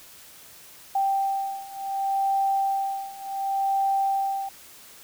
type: beating tone pair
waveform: sine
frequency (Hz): 783 / 783.68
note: G5 / G5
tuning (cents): -2 / -1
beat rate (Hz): 0.68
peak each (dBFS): -27 / -25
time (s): 0.95-4.49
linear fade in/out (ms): 5
effects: white hiss -48 dBFS RMS until 5.03 s